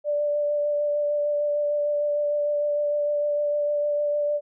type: tone with vibrato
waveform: sine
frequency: 587.3 Hz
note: D5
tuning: in tune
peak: -21 dBFS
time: 0.04-4.41 s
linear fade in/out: 50 ms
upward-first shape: sine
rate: 6.6 Hz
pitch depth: 12 cents each way
effects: none